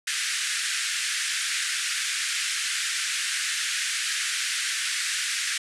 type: band-pass noise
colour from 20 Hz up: pink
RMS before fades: -28 dBFS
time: 0.07-5.58 s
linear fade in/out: 5 ms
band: 1500 to 10000 Hz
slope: 48 dB/octave
effects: none